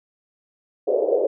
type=band-pass noise; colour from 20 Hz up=white; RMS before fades=-20 dBFS; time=0.87-1.27 s; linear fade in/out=10 ms; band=400 to 570 Hz; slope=48 dB/octave; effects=none